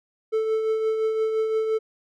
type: tone with tremolo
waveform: triangle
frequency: 440 Hz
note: A4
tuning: in tune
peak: -17 dBFS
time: 0.32-1.79 s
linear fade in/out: 20 ms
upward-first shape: triangle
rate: 5.8 Hz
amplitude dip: 45%
effects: none